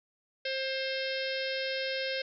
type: harmonic tone with a mistuned harmonic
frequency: 530 Hz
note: C5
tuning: 22 cents sharp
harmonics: 1 / 3 / 4 / 5 / 6 / 7 / 8 / 9 / 10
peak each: -34 / -39 / -40 / -41 / -42 / -42 / -43 / -44 / -44 dBFS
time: 0.45-2.22 s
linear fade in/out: 5 ms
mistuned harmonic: 9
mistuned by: +30 cents
effects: none